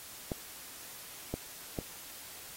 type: clicks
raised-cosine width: 2 ms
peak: -20 dBFS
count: 3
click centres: 0.318 / 1.34 / 1.788 s
effects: white hiss -48 dBFS RMS until 2.56 s + AAC 48 kbps